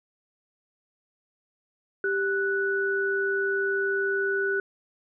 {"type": "tone pair together", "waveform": "sine", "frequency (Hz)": [393.1, 1480], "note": ["G4", "F#6"], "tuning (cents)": [5, 0], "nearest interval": "octave + major seventh", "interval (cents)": 2295, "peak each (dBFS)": -26, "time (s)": [2.04, 4.6], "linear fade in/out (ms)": 2, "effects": []}